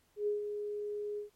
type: tone with ADSR envelope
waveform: sine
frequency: 415.3 Hz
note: G#4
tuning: in tune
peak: -28 dBFS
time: 0.16-1.3 s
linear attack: 110 ms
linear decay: 140 ms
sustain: -7 dB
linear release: 120 ms
effects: pink hiss -71 dBFS RMS until 1.35 s + MP3 64 kbps